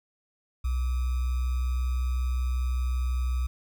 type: tone with sample-and-hold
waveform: sine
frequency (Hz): 62.7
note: B1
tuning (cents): +27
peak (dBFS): -24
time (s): 0.64-3.47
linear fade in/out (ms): 10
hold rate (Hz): 1225
effects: none